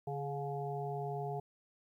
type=harmonic tone with a mistuned harmonic; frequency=142 Hz; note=C#3; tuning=42 cents sharp; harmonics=1 / 3 / 5 / 6; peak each=-40 / -41 / -41 / -47 dBFS; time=0.07-1.4 s; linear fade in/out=5 ms; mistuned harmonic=3; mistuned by=-34 cents; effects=12-bit